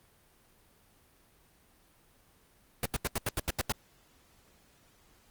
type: noise bursts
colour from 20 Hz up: pink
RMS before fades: -30 dBFS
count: 9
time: 2.83-3.721 s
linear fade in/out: 2 ms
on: 27 ms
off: 81 ms
effects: pink hiss -64 dBFS RMS until 5.3 s + Opus 32 kbps